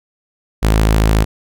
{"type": "tone", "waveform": "sawtooth", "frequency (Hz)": 53.8, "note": "A1", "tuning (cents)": -38, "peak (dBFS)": -6, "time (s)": [0.62, 1.25], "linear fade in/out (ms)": 20, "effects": []}